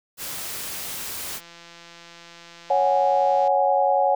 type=noise; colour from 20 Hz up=white; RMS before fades=-32 dBFS; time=0.17-1.41 s; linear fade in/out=50 ms
type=click train; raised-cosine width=0.2 ms; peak=-27 dBFS; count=376; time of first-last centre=1.27-3.476 s; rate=170 Hz
type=chord; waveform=sine; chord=C# suspended fourth; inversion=none; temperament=equal; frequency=554.4 / 740 / 830.6 Hz; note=C#5 / F#5 / G#5; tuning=0 / 0 / 0 cents; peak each=-21 dBFS; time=2.7-4.15 s; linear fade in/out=5 ms
effects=none